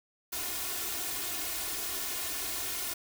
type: noise with comb filter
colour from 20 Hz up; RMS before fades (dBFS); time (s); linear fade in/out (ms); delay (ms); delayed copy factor
white; -35; 0.32-2.94; 10; 2.8; +0.8
effects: none